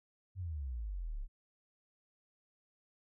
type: exponential sweep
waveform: sine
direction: down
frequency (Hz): 98 to 31.24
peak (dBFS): -37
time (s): 0.35-1.28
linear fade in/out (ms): 50
effects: none